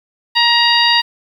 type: harmonic tone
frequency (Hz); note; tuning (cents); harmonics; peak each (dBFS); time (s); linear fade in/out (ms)
944; A#5; +22; 1 / 2 / 3 / 4 / 5; -16 / -16 / -16 / -16 / -16; 0.35-1.02; 20
effects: 7-bit